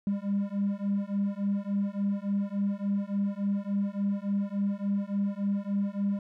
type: beating tone pair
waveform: triangle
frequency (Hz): 198.7 / 202.2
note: G3 / G#3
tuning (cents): +24 / -46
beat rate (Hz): 3.5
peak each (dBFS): -27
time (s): 0.07-6.19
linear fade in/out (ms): 2
effects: tanh soft clip ceiling -20 dBFS